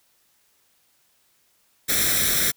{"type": "noise with comb filter", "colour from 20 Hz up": "white", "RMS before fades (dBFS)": -21, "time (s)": [1.88, 2.52], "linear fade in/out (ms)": 20, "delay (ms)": 0.53, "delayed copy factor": 0.75, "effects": ["white hiss -64 dBFS RMS until 2.56 s"]}